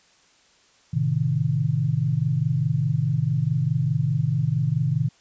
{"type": "chord", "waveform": "sine", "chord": "A diminished", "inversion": "none", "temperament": "equal", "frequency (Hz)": [110, 130.81, 155.56], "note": ["A2", "C3", "Eb3"], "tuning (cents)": [0, 0, 0], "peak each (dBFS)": [-27, -23, -23], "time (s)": [0.93, 5.09], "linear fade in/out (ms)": 10, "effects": ["white hiss -58 dBFS RMS until 5.2 s", "resampled to 16000 Hz"]}